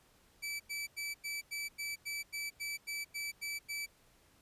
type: tone bursts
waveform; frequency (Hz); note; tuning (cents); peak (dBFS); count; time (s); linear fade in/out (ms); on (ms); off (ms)
sawtooth; 2310; D7; -29; -34; 13; 0.42-3.864; 20; 180; 92
effects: pink hiss -67 dBFS RMS until 4.41 s + resampled to 32000 Hz